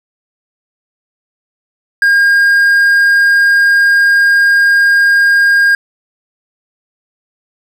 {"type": "tone", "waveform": "triangle", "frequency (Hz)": 1617, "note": "G#6", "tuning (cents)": -47, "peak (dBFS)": -4, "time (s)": [2.02, 5.75], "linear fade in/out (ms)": 2, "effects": []}